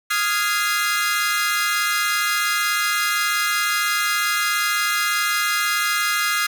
sawtooth chord, F minor seventh, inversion third, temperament equal with one note detuned, 1244.5 / 1396.9 / 1661.2 / 2067 Hz, Eb6 / F6 / Ab6 / C7, 0 / 0 / 0 / -22 cents, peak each -21 dBFS, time 0.1-6.47 s, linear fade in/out 10 ms, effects none

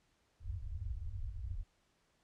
white low-pass noise, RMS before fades -41 dBFS, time 0.4-1.64 s, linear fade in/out 50 ms, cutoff 100 Hz, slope 96 dB/octave, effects pink hiss -75 dBFS RMS until 2.23 s + low-pass 8000 Hz 12 dB/octave

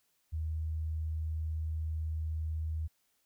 sine tone, 79 Hz, D#2, 27 cents sharp, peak -32 dBFS, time 0.32-2.88 s, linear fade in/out 20 ms, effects white hiss -75 dBFS RMS until 3.25 s

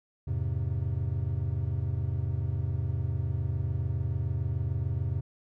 triangle chord, E augmented, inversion none, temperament equal with one note detuned, 84.04 / 103.83 / 130.81 Hz, E2 / G#2 / B#2, +34 / 0 / 0 cents, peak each -30 dBFS, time 0.27-5.21 s, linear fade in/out 10 ms, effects none

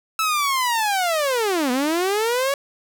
sawtooth linear two-way sweep, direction down then up, 1318.5 to 241.3 to 566 Hz, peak -15 dBFS, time 0.19-2.54 s, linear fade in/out 2 ms, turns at 1.71 s, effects none

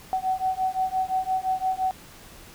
sine beating tone pair, 750 / 755.8 Hz, F#5 / F#5, +23 / +37 cents, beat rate 5.8 Hz, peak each -26 / -26 dBFS, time 0.13-1.91 s, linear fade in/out 0 ms, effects pink hiss -47 dBFS RMS until 2.54 s

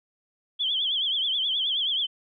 sine tone with vibrato, 3255 Hz, G#7, 36 cents flat, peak -23 dBFS, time 0.59-2.07 s, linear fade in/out 20 ms, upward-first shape triangle, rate 9.4 Hz, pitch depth 140 cents each way, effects none

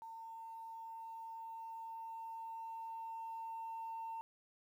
sine tone with level ramp, 905 Hz, A5, 48 cents sharp, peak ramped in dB -47 to -40 dBFS, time 0.02-4.21 s, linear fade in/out 0 ms, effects tanh soft clip ceiling -39 dBFS + 12-bit

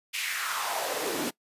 pink noise with high-pass filter sweep, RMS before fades -31 dBFS, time 0.13-1.31 s, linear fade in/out 20 ms, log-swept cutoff 2700 to 240 Hz, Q 3.1, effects noise-tail reverb RT60 0.1 s tail -21 dB re dry + resampled to 32000 Hz

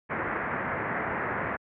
white low-pass noise, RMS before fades -31 dBFS, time 0.09-1.57 s, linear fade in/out 20 ms, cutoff 2000 Hz, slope 48 dB/octave, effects high-pass 80 Hz 12 dB/octave

